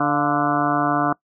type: harmonic tone with a mistuned harmonic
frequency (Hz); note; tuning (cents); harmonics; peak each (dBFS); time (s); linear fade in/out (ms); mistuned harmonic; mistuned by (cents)
146.83; D3; 0; 1 / 2 / 3 / 4 / 5 / 6 / 7 / 8 / 9 / 10; -29 / -22 / -34 / -30 / -23 / -32 / -27 / -25 / -27 / -29; 0-1.13; 5; 5; -55
effects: noise-tail reverb RT60 0.1 s tail -22 dB re dry